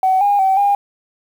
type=tone with pitch steps; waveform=sine; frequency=755 / 813 / 767 / 808 Hz; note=F#5 / G#5 / G5 / G#5; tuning=+35 / -37 / -38 / -48 cents; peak=-10 dBFS; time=0.03-0.75 s; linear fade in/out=2 ms; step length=180 ms; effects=tanh soft clip ceiling -6 dBFS + 7-bit